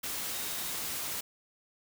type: tone in noise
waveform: sine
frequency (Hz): 3725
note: A#7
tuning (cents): -2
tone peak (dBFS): -47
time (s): 0.32-0.71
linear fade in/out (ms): 10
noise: white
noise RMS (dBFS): -36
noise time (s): 0.03-1.21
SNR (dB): -14
effects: none